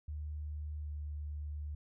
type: tone with pitch glide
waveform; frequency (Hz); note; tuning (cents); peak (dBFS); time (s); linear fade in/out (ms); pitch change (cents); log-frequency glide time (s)
sine; 75.2 to 74.29; D2 to D2; +42 to +20; -38; 0.08-1.75; 5; -22; 0.81-0.86
effects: none